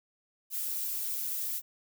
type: noise with flanger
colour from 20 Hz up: violet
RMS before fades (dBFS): -34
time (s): 0.5-1.62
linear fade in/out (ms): 50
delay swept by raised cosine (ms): 1.5 to 4.1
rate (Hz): 2.7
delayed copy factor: -0.85
effects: none